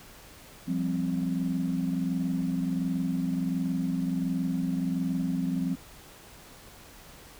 sine chord, F suspended second, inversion none, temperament equal, 174.61 / 196 / 261.6 Hz, F3 / G3 / C4, 0 / 0 / 0 cents, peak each -29 / -32 / -29 dBFS, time 0.67-5.76 s, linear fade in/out 20 ms, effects tanh soft clip ceiling -18 dBFS + pink hiss -50 dBFS RMS until 7.39 s

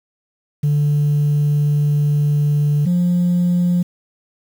sine tone pair in turn, 146.83 / 176.44 Hz, D3 / F3, 0 / +18 cents, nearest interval minor third, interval 318 cents, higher second, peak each -11 dBFS, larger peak neither, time 0.63-2.86 / 2.86-3.83 s, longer first, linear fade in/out 10 ms, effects tanh soft clip ceiling -11 dBFS + 7-bit

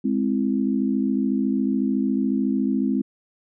sine chord, Ab augmented, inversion none, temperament equal, 207.7 / 261.6 / 329.6 Hz, Ab3 / C4 / E4, 0 / 0 / 0 cents, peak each -23 / -22 / -28 dBFS, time 0.04-3.02 s, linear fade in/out 10 ms, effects none

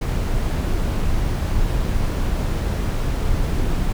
brown noise, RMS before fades -20 dBFS, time 0.01-3.93 s, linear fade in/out 10 ms, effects none

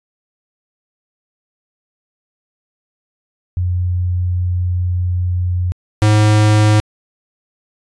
sine / square tone pair in turn, 89.5 / 106.43 Hz, F2 / G#2, +43 / +43 cents, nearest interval minor third, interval 300 cents, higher second, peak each -14 / -9 dBFS, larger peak second, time 3.57-5.72 / 6.02-6.8 s, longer first, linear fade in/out 0 ms, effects resampled to 22050 Hz

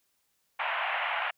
pink band-pass noise, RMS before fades -31 dBFS, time 0.59-1.31 s, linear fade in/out 10 ms, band 680 to 2900 Hz, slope 48 dB/octave, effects white hiss -74 dBFS RMS until 1.37 s

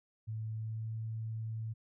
sine tone with pitch glide, 110 to 111.34 Hz, A2 to A2, 0 to +21 cents, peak -36 dBFS, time 0.27-1.74 s, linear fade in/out 20 ms, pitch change +21 cents, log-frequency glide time 0.54-0.92 s, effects none

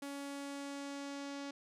sawtooth tone with low-pass filter sweep, 280.9 Hz, C#4, 23 cents sharp, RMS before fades -44 dBFS, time 0.02-1.51 s, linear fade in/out 5 ms, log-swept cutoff 11000 to 5800 Hz, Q 1.4, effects none

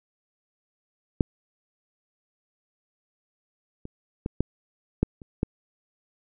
clicks, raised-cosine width 3 ms, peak -6 / -24 / -15 / -9 / -7 / -30 / -10 dBFS, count 7, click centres 1.208 / 3.854 / 4.261 / 4.406 / 5.03 / 5.218 / 5.431 s, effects none

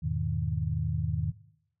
sine chord, E major seventh, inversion none, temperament equal, 82.41 / 103.83 / 123.47 / 155.56 Hz, E2 / G#2 / B2 / D#3, 0 / 0 / 0 / 0 cents, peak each -33 / -34 / -35 / -31 dBFS, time 0.02-1.32 s, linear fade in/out 20 ms, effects noise-tail reverb RT60 0.8 s tail -20 dB re dry

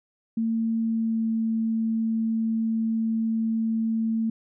sine tone with pitch glide, 226 to 224.2 Hz, A3 to A3, +47 to +33 cents, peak -22 dBFS, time 0.37-4.3 s, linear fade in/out 5 ms, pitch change -14 cents, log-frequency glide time 0.83-1.28 s, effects none

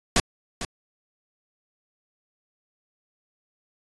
pink noise with echo, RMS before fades -18 dBFS, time 0.16-0.2 s, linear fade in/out 2 ms, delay 450 ms, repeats 1, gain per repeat -12 dB, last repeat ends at 0.65 s, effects resampled to 22050 Hz

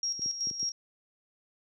sine tone with tremolo, 5600 Hz, F8, 4 cents sharp, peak -28 dBFS, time 0.03-0.72 s, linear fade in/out 2 ms, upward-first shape square, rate 5.3 Hz, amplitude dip 60%
clicks, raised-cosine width 3 ms, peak -32 dBFS, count 5, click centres 0.194 / 0.26 / 0.471 / 0.511 / 0.629 s
effects high-pass 100 Hz 12 dB/octave

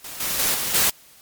white noise with level steps, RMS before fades -35 / -25 / -21 / -25 / -18 dBFS, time 0.04-0.9 s, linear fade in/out 5 ms, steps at 0.2 / 0.39 / 0.54 / 0.74 s, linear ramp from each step 5 ms, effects white hiss -50 dBFS RMS until 1.21 s + MP3 96 kbps

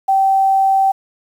sine tone, 775 Hz, G5, 20 cents flat, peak -10 dBFS, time 0.08-0.92 s, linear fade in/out 10 ms, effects 7-bit

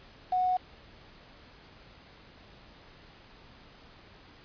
sine tone with quantisation, 735 Hz, F#5, 12 cents flat, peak -24 dBFS, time 0.32-0.57 s, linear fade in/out 5 ms, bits 7, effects pink hiss -54 dBFS RMS until 4.44 s + resampled to 11025 Hz

